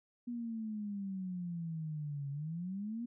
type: exponential two-way sweep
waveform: sine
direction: down then up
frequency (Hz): 243.3 to 138.59 to 243.3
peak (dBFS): -37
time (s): 0.27-3.06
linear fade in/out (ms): 10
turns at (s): 2.3
effects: none